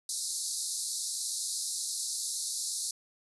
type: band-pass noise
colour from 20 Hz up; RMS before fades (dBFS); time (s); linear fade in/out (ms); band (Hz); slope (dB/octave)
white; -35; 0.09-2.91; 2; 3900 to 11000; 96
effects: none